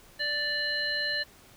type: harmonic tone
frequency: 587.3 Hz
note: D5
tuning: in tune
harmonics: 1 / 3 / 5 / 7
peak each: -39 / -30 / -38 / -31 dBFS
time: 0.19-1.24 s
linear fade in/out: 20 ms
effects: pink hiss -55 dBFS RMS until 1.56 s